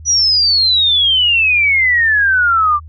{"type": "exponential sweep", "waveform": "sine", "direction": "down", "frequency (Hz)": [5920, 1164], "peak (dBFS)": -9, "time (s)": [0.05, 2.8], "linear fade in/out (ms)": 50, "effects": ["added 79 Hz sine -31 dBFS peak until 2.88 s"]}